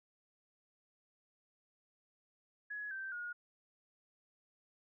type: tone with pitch steps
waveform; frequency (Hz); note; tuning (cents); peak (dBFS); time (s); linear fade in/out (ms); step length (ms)
sine; 1682 / 1559 / 1438; G#6 / G6 / F#6; +22 / -10 / -50; -40; 2.7-3.33; 10; 210
effects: none